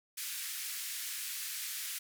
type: band-pass noise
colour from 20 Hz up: white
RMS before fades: -40 dBFS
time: 0.17-1.99 s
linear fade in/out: 10 ms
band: 1600 to 16000 Hz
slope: 24 dB/octave
effects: none